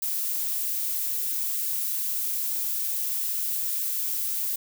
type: noise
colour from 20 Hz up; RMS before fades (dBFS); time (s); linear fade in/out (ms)
violet; -28; 0.02-4.56; 5
effects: none